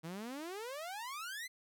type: exponential sweep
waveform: sawtooth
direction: up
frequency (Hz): 155.56 to 2093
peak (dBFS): -38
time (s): 0.03-1.48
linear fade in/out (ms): 20
effects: none

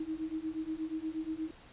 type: beating tone pair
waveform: sine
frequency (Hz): 312.6 / 321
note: D#4 / E4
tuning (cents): +8 / -46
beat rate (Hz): 8.4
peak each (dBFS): -38 / -37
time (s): 0-1.51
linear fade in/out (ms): 5
effects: pink hiss -56 dBFS RMS until 1.72 s + resampled to 8000 Hz

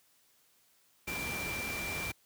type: tone in noise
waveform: sine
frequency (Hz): 2358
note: D7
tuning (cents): +6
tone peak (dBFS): -37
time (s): 1.07-2.12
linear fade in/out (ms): 10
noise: pink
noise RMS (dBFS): -39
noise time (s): 1.07-2.12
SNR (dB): -1
effects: white hiss -68 dBFS RMS until 2.25 s + high-pass 60 Hz 12 dB/octave

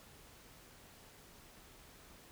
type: silence
effects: pink hiss -59 dBFS RMS until 2.31 s

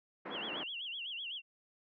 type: band-pass noise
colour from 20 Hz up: pink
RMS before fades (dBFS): -44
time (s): 0.25-0.64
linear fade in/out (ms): 10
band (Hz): 220 to 2000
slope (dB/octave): 24
type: tone with vibrato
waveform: sine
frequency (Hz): 3032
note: F#7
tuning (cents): +42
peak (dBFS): -39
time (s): 0.3-1.42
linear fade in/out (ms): 50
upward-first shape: sine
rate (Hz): 7.9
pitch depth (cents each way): 190
effects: none

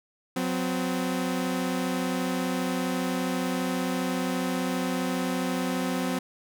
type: tone pair together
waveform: sawtooth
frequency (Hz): 181.9 / 256.8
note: F#3 / C4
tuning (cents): -29 / -32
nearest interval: tritone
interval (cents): 597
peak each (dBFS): -26 / -24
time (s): 0.36-6.19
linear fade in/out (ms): 5
effects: none

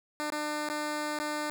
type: tone with dropouts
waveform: 10% pulse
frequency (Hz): 300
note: D4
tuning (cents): +37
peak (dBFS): -23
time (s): 0.2-1.5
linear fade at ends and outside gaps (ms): 0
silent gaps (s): 0.302-0.322 / 0.688-0.699 / 1.189-1.2
effects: none

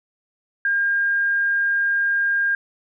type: tone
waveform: sine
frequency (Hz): 1610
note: G6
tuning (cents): +46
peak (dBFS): -17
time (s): 0.65-2.55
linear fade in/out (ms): 2
effects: none

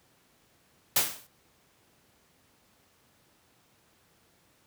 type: noise with exponential decay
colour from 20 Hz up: white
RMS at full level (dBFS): -20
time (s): 0.96-1.27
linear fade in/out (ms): 5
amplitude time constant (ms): 67
effects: pink hiss -65 dBFS RMS until 4.66 s + high-pass 80 Hz 12 dB/octave

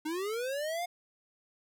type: linear sweep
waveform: square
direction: up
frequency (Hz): 298.7 to 720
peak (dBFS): -33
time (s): 0.05-0.86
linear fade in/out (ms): 10
effects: none

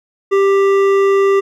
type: tone with hard clipping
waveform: sine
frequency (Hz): 393.5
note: G4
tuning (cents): +7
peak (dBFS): -11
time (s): 0.31-1.41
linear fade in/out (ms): 20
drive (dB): 11
effects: none

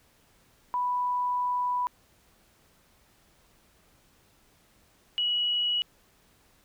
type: tone pair in turn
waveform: sine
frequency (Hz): 987.8 / 2922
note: B5 / F#7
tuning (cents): 0 / -22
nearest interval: octave + perfect fifth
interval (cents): 1878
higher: second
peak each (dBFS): -25 / -24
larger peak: second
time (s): 0.74-1.87 / 5.18-5.82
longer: first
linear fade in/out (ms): 0
effects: pink hiss -63 dBFS RMS until 6.64 s

